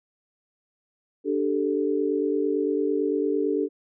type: chord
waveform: sine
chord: D suspended fourth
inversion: none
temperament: just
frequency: 293.7 / 391.6 / 440.5 Hz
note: D4 / G4 / A4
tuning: 0 / -2 / +2 cents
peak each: -26 dBFS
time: 1.24-3.69 s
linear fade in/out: 50 ms
effects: none

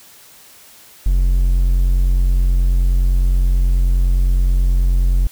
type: tone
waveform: triangle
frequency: 44.77 Hz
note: F1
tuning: 44 cents sharp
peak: -9 dBFS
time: 1.06-5.27 s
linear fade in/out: 0 ms
effects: white hiss -44 dBFS RMS until 5.31 s

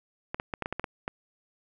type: clicks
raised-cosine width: 0.5 ms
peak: -16 dBFS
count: 9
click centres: 0.345 / 0.399 / 0.538 / 0.623 / 0.659 / 0.726 / 0.796 / 0.842 / 1.079 s
effects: none

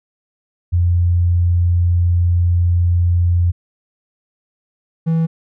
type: tone pair in turn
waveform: sine / triangle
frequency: 87.31 / 163.26 Hz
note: F2 / E3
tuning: 0 / -16 cents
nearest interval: major seventh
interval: 1084 cents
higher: second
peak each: -11 / -11 dBFS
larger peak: neither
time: 0.72-3.52 / 5.06-5.27 s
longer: first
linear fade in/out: 20 ms
effects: none

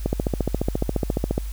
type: click train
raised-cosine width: 2 ms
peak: -8 dBFS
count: 20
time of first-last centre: 0.06-1.379 s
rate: 14.4 Hz
effects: added 50 Hz sine -27 dBFS peak until 1.52 s + white hiss -46 dBFS RMS until 1.52 s

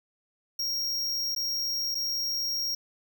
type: tone with dropouts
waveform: square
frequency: 5588 Hz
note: F8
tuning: in tune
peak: -28 dBFS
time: 0.59-2.75 s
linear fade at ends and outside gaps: 5 ms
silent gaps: 1.35-1.362 / 1.946-1.952 s
effects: none

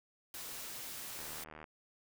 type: noise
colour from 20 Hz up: white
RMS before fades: -45 dBFS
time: 0.34-1.44 s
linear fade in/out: 2 ms
type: click train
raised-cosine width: 0.5 ms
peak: -34 dBFS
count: 36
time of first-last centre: 1.19-1.642 s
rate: 77.5 Hz
effects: none

